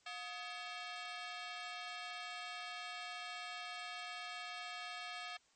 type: ring-modulated tone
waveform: 15% pulse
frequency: 987.8 Hz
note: B5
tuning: in tune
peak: -34 dBFS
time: 0.06-5.37 s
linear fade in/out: 5 ms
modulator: 272 Hz
effects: white hiss -72 dBFS RMS until 5.55 s + MP3 32 kbps